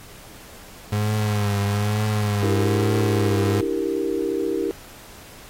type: tone with vibrato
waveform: 35% pulse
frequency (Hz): 103.83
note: G#2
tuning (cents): 0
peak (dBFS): -18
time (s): 0.92-3.61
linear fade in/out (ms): 5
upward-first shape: triangle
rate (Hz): 1.1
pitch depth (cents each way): 60
type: chord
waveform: sine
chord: E half-diminished seventh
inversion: third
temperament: equal with one note detuned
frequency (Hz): 294.7 / 329.6 / 392 / 466.2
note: D4 / E4 / G4 / Bb4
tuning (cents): +6 / 0 / 0 / 0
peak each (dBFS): -29 / -26 / -25 / -27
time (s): 2.43-4.71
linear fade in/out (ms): 0
effects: pink hiss -44 dBFS RMS until 5.49 s + AAC 48 kbps